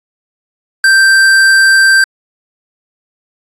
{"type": "tone with hard clipping", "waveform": "triangle", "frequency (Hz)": 1568, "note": "G6", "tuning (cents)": 0, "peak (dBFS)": -6, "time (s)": [0.84, 2.04], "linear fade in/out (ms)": 2, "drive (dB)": 16, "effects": ["AAC 64 kbps"]}